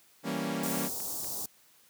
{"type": "chord", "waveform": "sawtooth", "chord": "E diminished seventh", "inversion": "none", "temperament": "equal", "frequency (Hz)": [164.81, 196, 233.1, 277.2], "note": ["E3", "G3", "Bb3", "Db4"], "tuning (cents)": [0, 0, 0, 0], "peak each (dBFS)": [-34, -33, -32, -32], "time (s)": [0.23, 0.9], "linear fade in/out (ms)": 50}
{"type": "click train", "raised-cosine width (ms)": 0.3, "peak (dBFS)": -31, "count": 4, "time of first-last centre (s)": [0.52, 1.245], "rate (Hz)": 4.14}
{"type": "band-stop noise", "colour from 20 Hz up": "white", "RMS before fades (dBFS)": -36, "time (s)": [0.63, 1.46], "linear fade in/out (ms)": 5, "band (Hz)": [940, 5000], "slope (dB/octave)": 24}
{"effects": ["white hiss -62 dBFS RMS until 1.89 s", "high-pass 80 Hz 12 dB/octave"]}